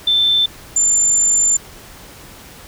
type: tone pair in turn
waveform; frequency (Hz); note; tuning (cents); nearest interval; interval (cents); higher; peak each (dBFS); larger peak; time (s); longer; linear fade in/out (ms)
sine; 3544 / 7175; A7 / A8; +12 / +33; octave; 1221; second; -11; neither; 0.07-0.46 / 0.76-1.57; second; 5
effects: pink hiss -39 dBFS RMS until 2.67 s